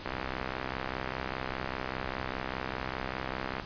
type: click train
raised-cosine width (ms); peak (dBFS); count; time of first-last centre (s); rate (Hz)
0.5; -18; 231; 0.06-3.598; 65
effects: pink hiss -43 dBFS RMS until 3.65 s + resampled to 11025 Hz